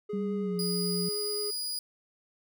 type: tone with vibrato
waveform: triangle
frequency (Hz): 415.3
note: G#4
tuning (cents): 0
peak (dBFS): -31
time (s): 0.09-1.51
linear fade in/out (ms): 10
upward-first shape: triangle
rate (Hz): 9.3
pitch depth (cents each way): 13
type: tone with pitch glide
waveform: sine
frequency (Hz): 196 to 177.67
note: G3 to F3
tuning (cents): 0 to +30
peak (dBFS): -30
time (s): 0.13-1.09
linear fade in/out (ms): 5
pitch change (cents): -170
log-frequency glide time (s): 0.4-0.57
type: tone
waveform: sawtooth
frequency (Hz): 4905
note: D#8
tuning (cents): -26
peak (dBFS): -29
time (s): 0.59-1.79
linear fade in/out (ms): 2
effects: none